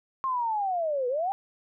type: linear two-way sweep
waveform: sine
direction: down then up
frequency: 1077 to 479.9 to 806 Hz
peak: -25 dBFS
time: 0.24-1.32 s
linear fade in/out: 0 ms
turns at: 1.08 s
effects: none